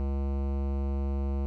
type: tone with hard clipping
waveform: sine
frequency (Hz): 68.8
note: C#2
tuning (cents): -12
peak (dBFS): -29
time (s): 0-1.46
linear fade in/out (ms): 0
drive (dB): 18
effects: none